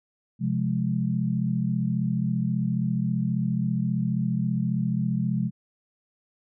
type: chord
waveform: sine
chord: F minor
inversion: second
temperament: just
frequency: 130.96 / 174.61 / 209.5 Hz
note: C3 / F3 / Ab3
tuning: +2 / 0 / +15 cents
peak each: -27 dBFS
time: 0.39-5.51 s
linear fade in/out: 50 ms
effects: none